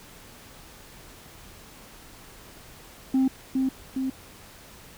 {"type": "tone with echo", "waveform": "sine", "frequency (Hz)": 263.5, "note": "C4", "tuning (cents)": 12, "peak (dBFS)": -16, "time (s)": [3.14, 3.28], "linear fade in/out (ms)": 5, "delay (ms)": 410, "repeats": 2, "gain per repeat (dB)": -4, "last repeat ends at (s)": 4.1, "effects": ["tanh soft clip ceiling -17 dBFS", "pink hiss -48 dBFS RMS until 4.97 s"]}